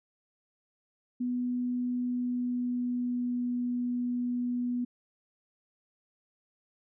sine tone with pitch glide, 246.9 to 244.8 Hz, B3 to B3, 0 to -15 cents, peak -28 dBFS, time 1.2-4.85 s, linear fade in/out 10 ms, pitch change -15 cents, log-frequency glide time 1.99-3.48 s, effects none

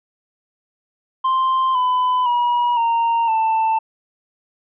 triangle tone with pitch steps, 1046.5 / 1004.4 / 964.1 / 925.4 / 888.2 Hz, C6 / B5 / B5 / A#5 / A5, 0 / +29 / -42 / -13 / +16 cents, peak -13 dBFS, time 1.24-3.79 s, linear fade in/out 10 ms, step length 510 ms, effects resampled to 8000 Hz

